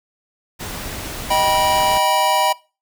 pink noise, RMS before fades -29 dBFS, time 0.59-1.99 s, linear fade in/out 20 ms
square chord, Eb augmented, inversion none, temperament just, 622.3 / 777.8 / 972.3 Hz, Eb5 / G5 / B5, 0 / -14 / -27 cents, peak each -22 / -20 / -18 dBFS, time 1.3-2.53 s, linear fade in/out 10 ms
effects noise-tail reverb RT60 0.3 s tail -21 dB re dry

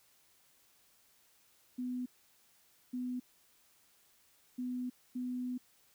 sine tone bursts at uneven times, 249.9 Hz, B3, 21 cents sharp, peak -35 dBFS, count 4, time 1.78-2.06 / 2.93-3.2 / 4.58-4.9 / 5.15-5.58 s, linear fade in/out 10 ms, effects white hiss -68 dBFS RMS until 5.94 s

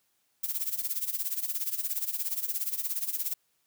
violet noise with tremolo, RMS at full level -29 dBFS, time 0.43-3.34 s, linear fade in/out 10 ms, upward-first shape sine, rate 17 Hz, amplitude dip 80%, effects white hiss -73 dBFS RMS until 3.66 s + high-pass 60 Hz 12 dB/octave

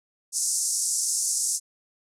white band-pass noise, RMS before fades -26 dBFS, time 0.32-1.6 s, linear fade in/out 50 ms, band 5400 to 9900 Hz, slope 48 dB/octave, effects none

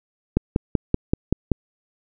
click train, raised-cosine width 3 ms, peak -4 dBFS, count 7, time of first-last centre 0.37-1.517 s, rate 5.23 Hz, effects none

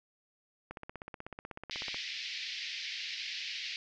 click train, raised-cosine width 0.5 ms, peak -27 dBFS, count 21, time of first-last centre 0.71-1.945 s, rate 16.2 Hz
pink band-pass noise, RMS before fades -40 dBFS, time 1.71-3.76 s, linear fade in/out 0 ms, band 2000 to 5300 Hz, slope 48 dB/octave
effects none

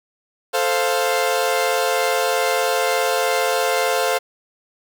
sawtooth chord, F major, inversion first, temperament equal, 440 / 523.3 / 698.5 Hz, A4 / C5 / F5, 0 / 0 / 0 cents, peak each -19 / -17 / -18 dBFS, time 0.53-4.19 s, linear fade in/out 20 ms, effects 8-bit

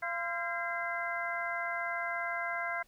harmonic tone with a mistuned harmonic, 342.9 Hz, F4, 32 cents flat, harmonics 2 / 3 / 4 / 5 / 6, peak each -38 / -41 / -40 / -38 / -38 dBFS, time 0.02-2.83 s, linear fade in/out 10 ms, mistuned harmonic 5, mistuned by -110 cents, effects pink hiss -67 dBFS RMS until 2.87 s

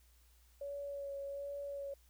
sine tone with vibrato, 562 Hz, C#5, 24 cents sharp, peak -40 dBFS, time 0.61-1.94 s, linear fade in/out 5 ms, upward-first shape sine, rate 1.3 Hz, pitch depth 17 cents each way, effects added 60 Hz sine -64 dBFS peak until 2.09 s + white hiss -71 dBFS RMS until 2.09 s

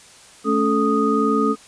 sine tone cluster, 217.9 / 279.5 / 436 / 1242 Hz, A3 / C#4 / A4 / D#6, -17 / +14 / -16 / -3 cents, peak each -21 dBFS, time 0.44-1.56 s, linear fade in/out 50 ms, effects white hiss -46 dBFS RMS until 1.67 s + resampled to 22050 Hz

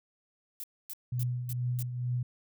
violet noise bursts, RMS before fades -40 dBFS, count 5, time 0.6-1.825 s, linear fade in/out 0 ms, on 37 ms, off 260 ms
sine tone with tremolo, 123.47 Hz, B2, in tune, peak -27 dBFS, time 1.12-2.23 s, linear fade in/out 5 ms, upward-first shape triangle, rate 2.2 Hz, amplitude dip 60%
effects none

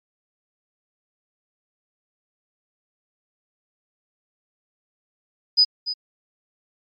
sine tone with echo, 4978 Hz, D#8, in tune, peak -11 dBFS, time 5.57-5.65 s, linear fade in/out 20 ms, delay 290 ms, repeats 1, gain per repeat -12 dB, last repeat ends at 5.94 s, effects MP3 32 kbps

